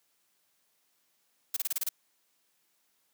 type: noise bursts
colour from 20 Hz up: blue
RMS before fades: -30 dBFS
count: 7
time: 1.54-1.89 s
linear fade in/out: 5 ms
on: 26 ms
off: 28 ms
effects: white hiss -73 dBFS RMS until 3.13 s + high-pass 150 Hz 12 dB/octave